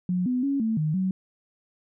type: tone with pitch steps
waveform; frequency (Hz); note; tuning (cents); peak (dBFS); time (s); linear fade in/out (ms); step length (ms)
sine; 180.7 / 250.6 / 277.9 / 222.3 / 154.1 / 187.9; F#3 / B3 / C#4 / A3 / D#3 / F#3; -41 / +25 / +4 / +18 / -16 / +27; -22; 0.09-1.11; 2; 170
effects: none